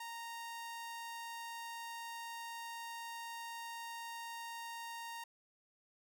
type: tone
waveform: sawtooth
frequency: 928 Hz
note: A#5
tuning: 8 cents flat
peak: -40 dBFS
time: 0-5.24 s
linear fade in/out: 5 ms
effects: none